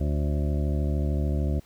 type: harmonic tone with a mistuned harmonic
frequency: 73.42 Hz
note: D2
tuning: in tune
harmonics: 1 / 2 / 3 / 4 / 5 / 7 / 8 / 9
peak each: -24 / -30 / -34 / -36 / -38 / -41 / -42 / -43 dBFS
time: 0-1.6 s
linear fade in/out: 10 ms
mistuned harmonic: 7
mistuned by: +31 cents
effects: pink hiss -58 dBFS RMS until 1.65 s